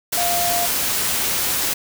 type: tone in noise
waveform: sine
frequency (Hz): 698.5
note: F5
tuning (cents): 0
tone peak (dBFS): -21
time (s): 0.17-0.66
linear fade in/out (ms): 10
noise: white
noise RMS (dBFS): -21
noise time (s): 0.12-1.74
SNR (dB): -3
effects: none